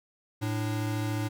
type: tone pair together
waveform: square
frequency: 110 / 295.9 Hz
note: A2 / D4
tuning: 0 / +13 cents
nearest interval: octave + perfect fourth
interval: 1713 cents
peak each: -30 / -35 dBFS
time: 0.41-1.29 s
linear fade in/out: 20 ms
effects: none